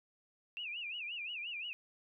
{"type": "tone with vibrato", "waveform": "sine", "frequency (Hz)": 2637, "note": "E7", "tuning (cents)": 0, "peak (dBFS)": -39, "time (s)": [0.57, 1.73], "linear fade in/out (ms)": 0, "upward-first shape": "sine", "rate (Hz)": 5.7, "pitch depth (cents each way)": 190, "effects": []}